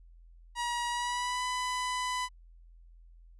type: tone with pitch glide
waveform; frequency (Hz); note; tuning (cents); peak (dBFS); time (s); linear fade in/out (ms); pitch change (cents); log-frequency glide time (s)
sawtooth; 957 to 999.9; A#5 to B5; +45 to +21; -27; 0.55-2.29; 50; +76; 0.89-1.44
effects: added 42 Hz sine -52 dBFS peak until 3.39 s + resampled to 24000 Hz